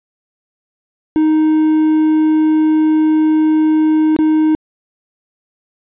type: tone with dropouts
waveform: triangle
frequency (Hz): 311.5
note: D#4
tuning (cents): +2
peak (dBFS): -7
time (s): 1.16-4.55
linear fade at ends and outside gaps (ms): 0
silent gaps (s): 4.164-4.189
effects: resampled to 8000 Hz